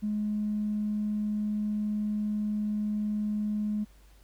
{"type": "tone with tanh clipping", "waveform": "triangle", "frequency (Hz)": 210.4, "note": "G#3", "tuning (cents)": 23, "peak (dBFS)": -27, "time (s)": [0.02, 3.85], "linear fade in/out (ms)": 20, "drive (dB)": 4, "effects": ["added 50 Hz sine -54 dBFS peak until 4.23 s", "pink hiss -63 dBFS RMS until 4.23 s"]}